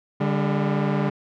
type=tone pair together; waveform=sawtooth; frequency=145.47 / 200 Hz; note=D3 / G3; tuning=-16 / +35 cents; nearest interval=tritone; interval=551 cents; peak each=-19 dBFS; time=0.2-1.1 s; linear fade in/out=10 ms; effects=low-pass 2000 Hz 12 dB/octave